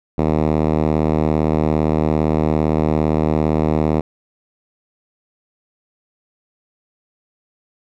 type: tone with band-pass filter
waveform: 5% pulse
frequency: 77.6 Hz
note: D#2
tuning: 4 cents flat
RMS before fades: -17 dBFS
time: 0.18-4.01 s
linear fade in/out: 5 ms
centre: 180 Hz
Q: 0.55
effects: none